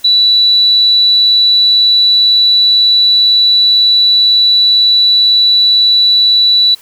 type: tone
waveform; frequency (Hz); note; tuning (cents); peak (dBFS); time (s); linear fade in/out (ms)
sine; 3951; B7; 0; -5; 0.04-6.75; 10
effects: white hiss -41 dBFS RMS until 6.81 s